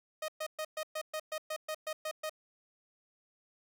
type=tone bursts; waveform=sawtooth; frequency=622.3 Hz; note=D#5; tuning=in tune; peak=-31 dBFS; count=12; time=0.22-2.296 s; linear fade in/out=5 ms; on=63 ms; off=120 ms; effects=none